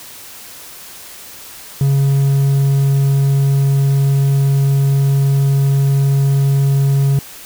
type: tone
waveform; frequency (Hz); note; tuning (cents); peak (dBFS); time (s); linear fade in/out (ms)
triangle; 138.1; C#3; -6; -8; 1.81-7.19; 2
effects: white hiss -35 dBFS RMS until 7.45 s